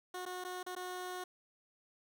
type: tone with dropouts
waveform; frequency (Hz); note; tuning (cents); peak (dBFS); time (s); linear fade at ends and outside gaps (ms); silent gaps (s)
15% pulse; 364.1; F#4; -28; -34; 0.14-1.24; 5; 0.254-0.261 / 0.441-0.447 / 0.63-0.664 / 0.752-0.763
effects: none